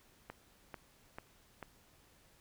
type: click train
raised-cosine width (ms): 0.5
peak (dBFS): -29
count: 4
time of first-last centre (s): 0.3-1.627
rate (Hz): 2.26
effects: pink hiss -66 dBFS RMS until 2.4 s